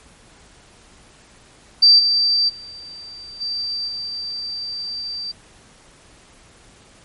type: tone with level steps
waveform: sine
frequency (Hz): 4668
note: D8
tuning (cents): -11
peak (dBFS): -7 / -14 / -34 / -22 / -25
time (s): 1.82-5.32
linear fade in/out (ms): 10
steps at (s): 1.98 / 2.48 / 3.4 / 3.87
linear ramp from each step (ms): 20
effects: pink hiss -49 dBFS RMS until 7.04 s + MP3 48 kbps